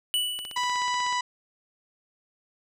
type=tone with exponential decay; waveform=square; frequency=2960 Hz; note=F#7; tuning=in tune; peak=-22 dBFS; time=0.14-1.02 s; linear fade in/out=0 ms; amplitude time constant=190 ms
type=click train; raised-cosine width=0.2 ms; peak=-22 dBFS; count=13; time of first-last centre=0.39-1.126 s; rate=16.3 Hz
type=harmonic tone; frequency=987.8 Hz; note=B5; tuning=in tune; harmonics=1 / 2 / 3 / 4 / 5 / 6 / 7 / 8; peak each=-26 / -32 / -36 / -38 / -40 / -42 / -43 / -44 dBFS; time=0.56-1.21 s; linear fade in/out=5 ms
effects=none